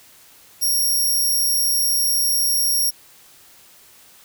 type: tone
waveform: 5% pulse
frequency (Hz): 5588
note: F8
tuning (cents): 0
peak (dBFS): -11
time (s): 0.61-2.91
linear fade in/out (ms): 20
effects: white hiss -49 dBFS RMS until 4.24 s